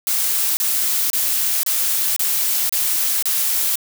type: noise bursts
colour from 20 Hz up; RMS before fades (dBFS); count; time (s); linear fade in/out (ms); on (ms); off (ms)
blue; -19; 7; 0.07-3.756; 0; 500; 31
effects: none